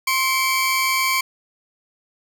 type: tone pair together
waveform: sawtooth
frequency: 1057 / 2300 Hz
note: C6 / D7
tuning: +17 / -37 cents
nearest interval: octave + minor second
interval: 1346 cents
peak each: -17 dBFS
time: 0.07-1.21 s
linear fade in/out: 5 ms
effects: none